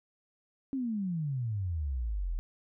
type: exponential sweep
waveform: sine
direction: down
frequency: 277.2 to 38.52 Hz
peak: -30 dBFS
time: 0.73-2.39 s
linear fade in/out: 0 ms
effects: none